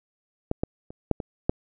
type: clicks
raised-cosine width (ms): 2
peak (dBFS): -11 / -11 / -27 / -7 / -18 / -7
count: 6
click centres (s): 0.514 / 0.635 / 0.905 / 1.113 / 1.202 / 1.495
effects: none